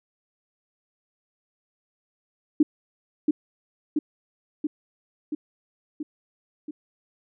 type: tone with echo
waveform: sine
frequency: 301.2 Hz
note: D4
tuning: 44 cents sharp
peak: -13 dBFS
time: 2.6-2.63 s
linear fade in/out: 5 ms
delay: 680 ms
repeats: 6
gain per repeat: -3 dB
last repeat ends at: 6.71 s
effects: none